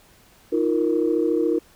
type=chord; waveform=sine; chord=Eb suspended second; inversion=none; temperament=equal with one note detuned; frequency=315.3 / 349.2 / 466.2 Hz; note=Eb4 / F4 / Bb4; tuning=+23 / 0 / 0 cents; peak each=-22 / -22 / -22 dBFS; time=0.52-1.59 s; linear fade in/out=10 ms; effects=tanh soft clip ceiling -9 dBFS + pink hiss -54 dBFS RMS until 1.75 s